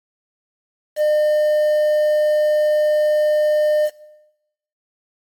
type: tone with quantisation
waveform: triangle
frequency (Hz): 605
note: D#5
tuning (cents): -49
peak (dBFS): -12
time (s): 0.96-3.9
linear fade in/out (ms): 50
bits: 6
effects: noise-tail reverb RT60 0.9 s tail -18 dB re dry + AAC 64 kbps